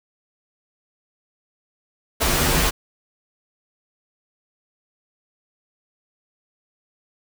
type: noise with comb filter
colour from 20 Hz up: pink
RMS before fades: -19 dBFS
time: 2.2-2.71 s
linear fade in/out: 20 ms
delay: 9.7 ms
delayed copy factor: -0.85
effects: none